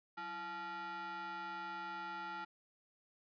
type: ring-modulated tone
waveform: square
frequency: 261.3 Hz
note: C4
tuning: 2 cents flat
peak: -40 dBFS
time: 0.17-2.45 s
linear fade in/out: 10 ms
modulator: 1120 Hz
effects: resampled to 11025 Hz